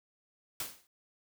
white noise with exponential decay, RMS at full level -34 dBFS, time 0.6-0.87 s, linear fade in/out 2 ms, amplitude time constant 58 ms, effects none

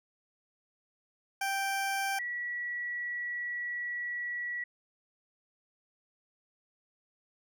20% pulse / sine tone pair in turn, 784 / 1937.1 Hz, G5 / B6, 0 / -34 cents, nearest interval octave + major third, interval 1566 cents, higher second, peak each -25 / -33 dBFS, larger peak first, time 1.41-2.19 / 2.19-4.64 s, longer second, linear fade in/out 5 ms, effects none

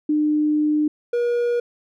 sine / triangle tone pair in turn, 301.7 / 478.9 Hz, D4 / A#4, +47 / +47 cents, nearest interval minor sixth, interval 800 cents, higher second, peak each -16 dBFS, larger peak neither, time 0.09-0.88 / 1.13-1.6 s, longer first, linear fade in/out 5 ms, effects none

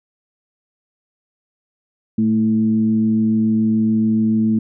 sine tone with frequency modulation, 220 Hz, A3, in tune, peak -13 dBFS, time 2.18-4.59 s, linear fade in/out 5 ms, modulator 107 Hz, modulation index 0.46, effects none

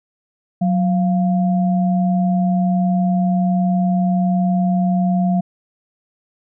sine tone pair together, 184 / 694.7 Hz, F#3 / F5, -9 / -9 cents, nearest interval octave + major seventh, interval 2300 cents, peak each -14 / -23 dBFS, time 0.61-5.41 s, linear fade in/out 10 ms, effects none

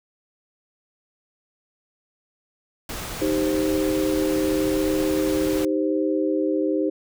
pink noise, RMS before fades -32 dBFS, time 2.89-5.65 s, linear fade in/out 2 ms
sine chord, C minor, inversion first, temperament equal, 311.1 / 392 / 523.3 Hz, Eb4 / G4 / C5, 0 / 0 / 0 cents, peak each -22 / -25 / -26 dBFS, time 3.21-6.9 s, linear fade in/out 10 ms
effects none

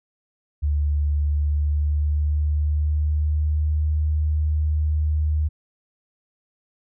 sine tone with pitch glide, 73.4 to 76.34 Hz, D2 to D#2, 0 to -32 cents, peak -18 dBFS, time 0.62-5.49 s, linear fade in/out 20 ms, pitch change +68 cents, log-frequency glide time 1.16-3.89 s, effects none

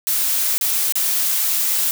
blue noise with dropouts, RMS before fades -19 dBFS, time 0.07-1.91 s, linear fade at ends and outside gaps 0 ms, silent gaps 0.58-0.611 / 0.923-0.955 s, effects none

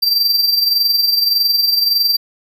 square tone with amplitude modulation, 4699 Hz, D8, in tune, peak -10 dBFS, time 0.02-2.17 s, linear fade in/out 10 ms, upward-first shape sine, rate 21.7 Hz, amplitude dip 55%, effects none

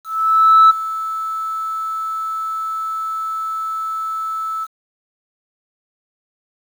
sine tone with ADSR envelope, 1310 Hz, E6, 11 cents flat, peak -3 dBFS, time 0.04-4.67 s, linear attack 660 ms, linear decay 16 ms, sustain -17 dB, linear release 39 ms, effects tanh soft clip ceiling -3 dBFS + 7-bit

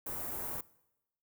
white band-stop noise, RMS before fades -39 dBFS, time 0.06-0.61 s, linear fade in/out 5 ms, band 990 to 16000 Hz, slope 12 dB/octave, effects noise-tail reverb RT60 0.9 s tail -21 dB re dry

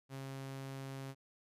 sawtooth tone, 135.1 Hz, C#3, 44 cents flat, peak -39 dBFS, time 0.09-1.15 s, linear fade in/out 50 ms, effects resampled to 32000 Hz

